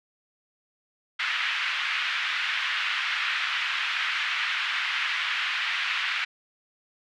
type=band-pass noise; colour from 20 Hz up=white; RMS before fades=-28 dBFS; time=1.19-6.25 s; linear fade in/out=10 ms; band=1300 to 3000 Hz; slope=24 dB/octave; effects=none